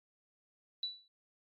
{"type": "tone with exponential decay", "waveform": "sine", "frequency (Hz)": 3951, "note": "B7", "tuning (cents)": 0, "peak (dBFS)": -31, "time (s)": [0.83, 1.08], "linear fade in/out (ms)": 2, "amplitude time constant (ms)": 53, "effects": ["MP3 32 kbps"]}